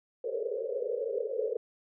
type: band-pass noise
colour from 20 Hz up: white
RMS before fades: -33 dBFS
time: 0.24-1.57 s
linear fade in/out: 5 ms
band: 420 to 540 Hz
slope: 96 dB/octave
effects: none